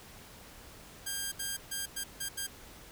5% pulse tone bursts at uneven times, 1600 Hz, G6, 35 cents sharp, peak -23 dBFS, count 6, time 1.06-1.32 / 1.39-1.57 / 1.71-1.86 / 1.96-2.04 / 2.2-2.29 / 2.37-2.47 s, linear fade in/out 10 ms, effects pink hiss -52 dBFS RMS until 2.91 s

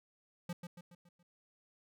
square tone with echo, 174.61 Hz, F3, in tune, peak -38 dBFS, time 0.49-0.53 s, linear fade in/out 5 ms, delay 140 ms, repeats 5, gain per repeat -6 dB, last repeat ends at 1.23 s, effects none

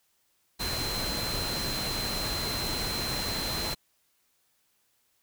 sine tone in noise, 4101 Hz, C8, 36 cents flat, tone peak -33 dBFS, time 0.59-3.75 s, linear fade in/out 20 ms, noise pink, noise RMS -33 dBFS, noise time 0.59-3.75 s, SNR -3 dB, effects white hiss -71 dBFS RMS until 5.22 s

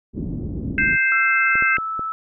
white low-pass noise, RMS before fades -27 dBFS, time 0.13-0.98 s, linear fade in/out 50 ms, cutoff 280 Hz, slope 24 dB/octave
harmonic tone, 523.3 Hz, C5, in tune, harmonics 3 / 4 / 5, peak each -18 / -20 / -23 dBFS, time 0.78-1.77 s, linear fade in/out 2 ms
sine tone with pitch glide, 1341 to 1311.1 Hz, E6 to E6, +29 to -10 cents, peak -23 dBFS, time 1.12-2.12 s, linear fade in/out 0 ms, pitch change -39 cents, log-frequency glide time 1.6-1.73 s
clicks, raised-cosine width 2 ms, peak -19 dBFS, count 4, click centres 1.555 / 1.624 / 1.784 / 1.994 s
effects none

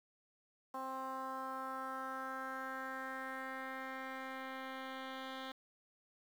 10% pulse tone with low-pass filter sweep, 263.5 Hz, C4, 12 cents sharp, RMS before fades -44 dBFS, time 0.74-5.52 s, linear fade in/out 5 ms, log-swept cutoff 1000 to 3200 Hz, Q 3.1, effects 10-bit

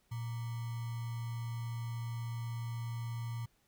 sine tone with sample-and-hold, 116.54 Hz, A#2, in tune, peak -36 dBFS, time 0.11-3.46 s, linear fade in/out 10 ms, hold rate 1050 Hz, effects pink hiss -73 dBFS RMS until 3.67 s

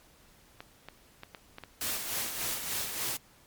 clicks, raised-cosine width 0.3 ms, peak -26 dBFS, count 10, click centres 0.605 / 0.886 / 1.234 / 1.348 / 1.584 / 1.637 / 1.966 / 2.263 / 2.512 / 2.573 s
white noise with tremolo, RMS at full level -32 dBFS, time 1.81-3.17 s, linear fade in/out 2 ms, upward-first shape sine, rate 3.4 Hz, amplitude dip 50%
effects pink hiss -60 dBFS RMS until 3.46 s + MP3 96 kbps

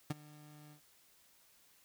30% pulse tone with ADSR envelope, 150 Hz, D3, 37 cents sharp, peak -29 dBFS, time 0.1-0.81 s, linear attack 6 ms, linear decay 23 ms, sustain -23 dB, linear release 99 ms, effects white hiss -67 dBFS RMS until 1.84 s

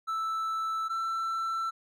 triangle tone pair in turn, 1318.5 / 1336.9 Hz, E6 / E6, 0 / +24 cents, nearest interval unison, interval 24 cents, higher second, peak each -27 dBFS, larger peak neither, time 0.07-0.89 / 0.89-1.71 s, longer neither, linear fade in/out 20 ms, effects none

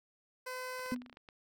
15% pulse tone, 509 Hz, C5, 48 cents flat, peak -33 dBFS, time 0.46-0.95 s, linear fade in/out 10 ms
clicks, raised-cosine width 0.3 ms, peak -36 dBFS, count 10, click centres 0.794 / 0.861 / 0.914 / 0.962 / 1.019 / 1.062 / 1.097 / 1.128 / 1.171 / 1.288 s
sine tone with exponential decay, 246.9 Hz, B3, in tune, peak -29 dBFS, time 0.92-1.14 s, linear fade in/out 0 ms, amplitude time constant 46 ms
effects none

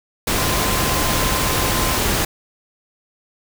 sine tone in noise, 1035 Hz, C6, 19 cents flat, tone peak -27 dBFS, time 0.38-1.98 s, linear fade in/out 5 ms, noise pink, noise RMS -19 dBFS, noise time 0.27-2.25 s, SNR -11 dB, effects none

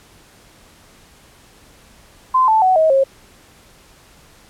sine tone with pitch steps, 1032 / 877.9 / 746.8 / 635.3 / 540.4 Hz, C6 / A5 / F#5 / D#5 / C#5, -24 / -4 / +16 / +36 / -44 cents, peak -10 dBFS, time 2.34-3.04 s, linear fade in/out 10 ms, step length 140 ms, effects pink hiss -48 dBFS RMS until 4.49 s + low-pass 12000 Hz 12 dB/octave

